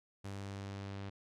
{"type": "tone with low-pass filter sweep", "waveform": "sawtooth", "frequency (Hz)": 98.9, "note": "G2", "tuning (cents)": 16, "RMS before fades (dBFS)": -44, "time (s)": [0.24, 1.1], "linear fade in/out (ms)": 10, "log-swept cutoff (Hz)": [9200, 3900], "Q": 1, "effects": []}